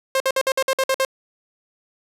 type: tone bursts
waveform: sawtooth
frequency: 531 Hz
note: C5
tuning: 25 cents sharp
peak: -13 dBFS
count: 9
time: 0.15-1.05 s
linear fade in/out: 2 ms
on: 52 ms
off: 54 ms
effects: resampled to 32000 Hz + 8-bit